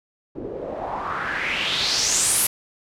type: noise with low-pass filter sweep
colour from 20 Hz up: white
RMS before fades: -24 dBFS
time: 0.35-2.47 s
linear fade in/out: 5 ms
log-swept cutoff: 330 to 12000 Hz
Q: 3.9
effects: none